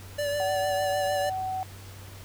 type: tone with vibrato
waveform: square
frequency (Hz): 580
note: D5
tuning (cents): -22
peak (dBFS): -27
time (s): 0.18-1.3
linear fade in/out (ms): 10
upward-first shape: triangle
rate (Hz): 6.6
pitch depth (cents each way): 31
type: tone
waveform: sine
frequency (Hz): 753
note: F#5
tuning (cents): +30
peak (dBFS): -28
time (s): 0.4-1.63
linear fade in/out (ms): 0
effects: added 96 Hz sine -43 dBFS peak until 2.24 s + pink hiss -48 dBFS RMS until 2.24 s